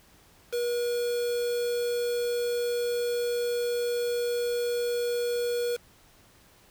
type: tone with quantisation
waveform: triangle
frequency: 480.6 Hz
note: B4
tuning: 47 cents flat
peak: -24 dBFS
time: 0.52-5.77 s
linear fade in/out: 20 ms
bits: 6
effects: pink hiss -58 dBFS RMS until 6.7 s